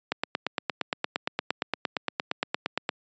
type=click train; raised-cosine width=0.3 ms; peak=-9 dBFS; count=25; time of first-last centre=0.12-2.891 s; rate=8.66 Hz; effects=high-pass 200 Hz 12 dB/octave + resampled to 16000 Hz